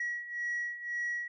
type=beating tone pair; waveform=sine; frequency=1917 / 1918.9 Hz; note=A#6 / A#6; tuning=+48 / +50 cents; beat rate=1.9 Hz; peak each=-37 / -33 dBFS; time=0-1.28 s; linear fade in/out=5 ms; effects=tanh soft clip ceiling -29 dBFS